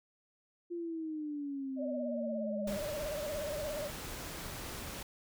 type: exponential sweep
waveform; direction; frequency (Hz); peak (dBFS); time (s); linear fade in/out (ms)
sine; down; 349.2 to 199.8; -36; 0.7-2.78; 20
type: tone with vibrato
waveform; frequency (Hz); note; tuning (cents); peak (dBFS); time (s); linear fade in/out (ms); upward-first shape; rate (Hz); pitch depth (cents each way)
sine; 594; D5; +20; -36; 1.76-3.91; 50; sine; 17; 82
type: noise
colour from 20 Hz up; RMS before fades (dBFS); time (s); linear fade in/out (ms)
pink; -43; 2.67-5.03; 5
effects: none